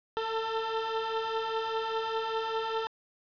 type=beating tone pair; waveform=20% pulse; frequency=443.1 / 448.1 Hz; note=A4 / A4; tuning=+12 / +32 cents; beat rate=5 Hz; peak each=-31 / -26 dBFS; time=0.17-2.87 s; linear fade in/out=0 ms; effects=resampled to 11025 Hz + 8-bit